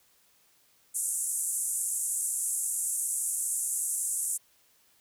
pink band-pass noise, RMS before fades -31 dBFS, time 0.94-4.38 s, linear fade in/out 20 ms, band 7600 to 11000 Hz, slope 48 dB/octave, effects white hiss -65 dBFS RMS until 5 s

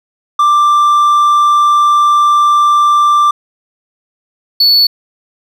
triangle tone pair in turn, 1180 / 4440 Hz, D6 / C#8, +8 / +2 cents, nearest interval octave + major seventh, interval 2294 cents, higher second, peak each -4 dBFS, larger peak neither, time 0.39-3.31 / 4.6-4.87 s, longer first, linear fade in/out 5 ms, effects none

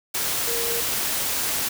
sine tone in noise, 467.6 Hz, A#4, 5 cents sharp, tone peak -29 dBFS, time 0.47-0.81 s, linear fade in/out 10 ms, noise white, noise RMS -25 dBFS, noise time 0.14-1.69 s, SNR -7 dB, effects none

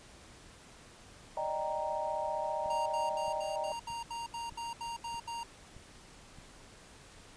sine chord, Eb major seventh, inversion third, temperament equal, 587.3 / 622.3 / 784 / 932.3 Hz, D5 / Eb5 / G5 / Bb5, 0 / 0 / 0 / 0 cents, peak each -40 / -37 / -39 / -36 dBFS, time 1.37-3.72 s, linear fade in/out 2 ms
click train, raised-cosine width 5 ms, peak -40 dBFS, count 7, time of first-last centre 2.66-6.387 s, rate 1.61 Hz
square tone bursts, 932.3 Hz, A#5, in tune, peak -38 dBFS, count 12, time 2.7-5.434 s, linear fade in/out 5 ms, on 160 ms, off 74 ms
effects pink hiss -55 dBFS RMS until 7.36 s + resampled to 22050 Hz

